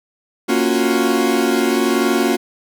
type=chord; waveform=40% pulse; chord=Gb major seventh; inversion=first; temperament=equal; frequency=233.1 / 277.2 / 349.2 / 370 Hz; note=Bb3 / Db4 / F4 / Gb4; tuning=0 / 0 / 0 / 0 cents; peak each=-19 dBFS; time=0.48-2.37 s; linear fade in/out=20 ms; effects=none